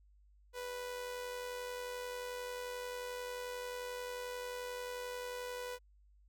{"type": "tone with amplitude modulation", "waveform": "sawtooth", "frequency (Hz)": 493.9, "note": "B4", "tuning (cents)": 0, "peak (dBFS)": -35, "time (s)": [0.53, 5.79], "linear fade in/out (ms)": 50, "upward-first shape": "sine", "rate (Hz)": 91.3, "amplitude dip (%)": 40, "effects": ["added 50 Hz sine -62 dBFS peak until 6.28 s"]}